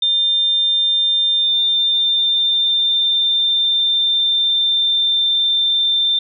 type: tone with pitch glide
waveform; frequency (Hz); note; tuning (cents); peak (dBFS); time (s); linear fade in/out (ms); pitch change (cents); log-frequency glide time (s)
sine; 3600 to 3577; A7 to A7; +39 to +28; -13; 0.02-6.19; 5; -11; 1.29-5.49
effects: none